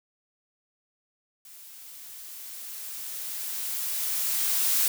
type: noise with level ramp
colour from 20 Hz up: blue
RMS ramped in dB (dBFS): -48 to -23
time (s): 1.45-4.88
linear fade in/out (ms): 2
effects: none